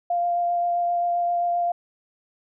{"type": "tone with vibrato", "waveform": "sine", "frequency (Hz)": 697, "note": "F5", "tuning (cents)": -4, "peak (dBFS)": -20, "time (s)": [0.1, 1.72], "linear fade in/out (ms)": 5, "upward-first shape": "sine", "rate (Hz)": 7.6, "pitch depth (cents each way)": 10, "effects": []}